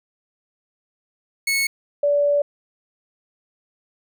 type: tone pair in turn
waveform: sawtooth / sine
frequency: 2199 / 577.7 Hz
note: C#7 / D5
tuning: -14 / -29 cents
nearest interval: octave + major seventh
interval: 2315 cents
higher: first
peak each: -15 dBFS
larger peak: neither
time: 1.47-1.67 / 2.03-2.42 s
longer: second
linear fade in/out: 5 ms
effects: none